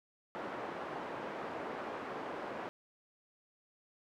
pink band-pass noise, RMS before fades -42 dBFS, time 0.35-2.69 s, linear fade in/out 0 ms, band 340 to 1300 Hz, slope 12 dB/octave, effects none

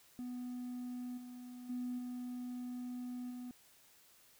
triangle tone with level steps, 247.6 Hz, B3, 5 cents sharp, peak -38 / -45 / -34 / -38 / -41 dBFS, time 0.19-3.51 s, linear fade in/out 0 ms, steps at 1.17 / 1.69 / 1.98 / 3.3 s, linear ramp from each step 10 ms, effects tanh soft clip ceiling -34 dBFS + white hiss -65 dBFS RMS until 4.39 s

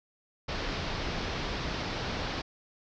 pink low-pass noise, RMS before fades -34 dBFS, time 0.48-2.42 s, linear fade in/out 10 ms, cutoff 5400 Hz, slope 48 dB/octave, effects none

